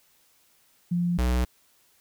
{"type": "tone pair in turn", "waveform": ["sine", "square"], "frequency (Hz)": [174.61, 61.73], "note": ["F3", "B1"], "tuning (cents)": [0, 0], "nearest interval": "octave + tritone", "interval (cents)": 1800, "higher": "first", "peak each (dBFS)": -22, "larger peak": "neither", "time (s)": [[0.91, 1.18], [1.18, 1.45]], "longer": "neither", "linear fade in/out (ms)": 10, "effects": ["white hiss -63 dBFS RMS until 2 s"]}